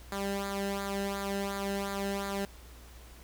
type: tone with flanger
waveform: sawtooth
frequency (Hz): 198.2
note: G3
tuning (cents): +19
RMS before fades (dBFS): -34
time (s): 0.12-2.45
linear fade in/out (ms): 2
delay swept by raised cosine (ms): 0.35 to 0.89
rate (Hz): 2.8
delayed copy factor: -0.7
effects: added 60 Hz sine -49 dBFS peak until 3.23 s + pink hiss -55 dBFS RMS until 3.23 s